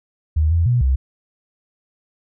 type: tone with pitch steps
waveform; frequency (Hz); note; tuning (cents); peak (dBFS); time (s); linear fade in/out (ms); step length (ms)
sine; 77.6 / 84.1 / 122.2 / 65.7; D#2 / E2 / B2 / C2; -4 / +35 / -18 / +8; -13; 0.36-0.96; 10; 150
effects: none